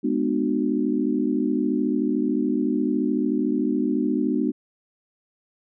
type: chord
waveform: sine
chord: G# half-diminished seventh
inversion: none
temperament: equal with one note detuned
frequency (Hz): 207.7 / 246.9 / 300.7 / 370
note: G#3 / B3 / D4 / F#4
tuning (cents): 0 / 0 / +41 / 0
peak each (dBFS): -27 / -24 / -24 / -29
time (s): 0.03-4.52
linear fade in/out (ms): 20
effects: none